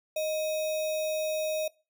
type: tone with sample-and-hold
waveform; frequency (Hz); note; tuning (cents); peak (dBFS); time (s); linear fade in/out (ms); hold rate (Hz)
sine; 622.3; D#5; 0; -27; 0.16-1.68; 5; 3150
effects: noise-tail reverb RT60 0.3 s tail -22 dB re dry